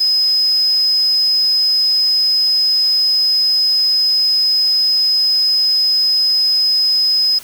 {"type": "tone", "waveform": "sine", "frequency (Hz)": 5060, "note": "D#8", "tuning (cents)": 28, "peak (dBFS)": -11, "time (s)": [0, 7.39], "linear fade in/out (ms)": 10, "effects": ["white hiss -37 dBFS RMS until 7.43 s"]}